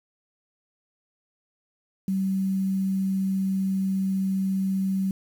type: tone with quantisation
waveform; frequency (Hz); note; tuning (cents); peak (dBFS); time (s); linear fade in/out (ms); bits
sine; 191.8; G3; -37; -22; 2.08-5.11; 2; 8
effects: none